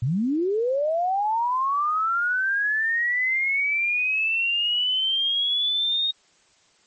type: linear sweep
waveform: sine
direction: up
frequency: 108.2 to 3729 Hz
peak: -20 dBFS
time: 0.02-6.11 s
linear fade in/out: 5 ms
effects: white hiss -60 dBFS RMS until 6.86 s + MP3 32 kbps